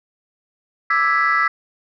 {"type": "chord", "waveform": "sine", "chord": "E dominant seventh", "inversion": "third", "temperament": "equal", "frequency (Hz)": [1174.7, 1318.5, 1661.2, 1975.5], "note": ["D6", "E6", "G#6", "B6"], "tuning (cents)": [0, 0, 0, 0], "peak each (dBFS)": [-22, -17, -21, -18], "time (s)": [0.9, 1.48], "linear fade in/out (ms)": 5, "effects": ["tanh soft clip ceiling -8 dBFS"]}